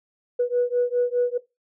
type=beating tone pair; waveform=sine; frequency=486.5 / 491.4 Hz; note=B4 / B4; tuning=-26 / -9 cents; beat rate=4.9 Hz; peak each=-22 dBFS; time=0.39-1.38 s; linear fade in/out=10 ms; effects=noise-tail reverb RT60 0.2 s tail -17 dB re dry + tanh soft clip ceiling -13 dBFS